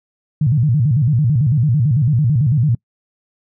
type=tone with vibrato; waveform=sine; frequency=133.3 Hz; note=C3; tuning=33 cents sharp; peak=-11 dBFS; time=0.41-2.75 s; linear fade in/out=5 ms; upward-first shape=square; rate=9 Hz; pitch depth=230 cents each way; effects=noise-tail reverb RT60 0.1 s tail -26 dB re dry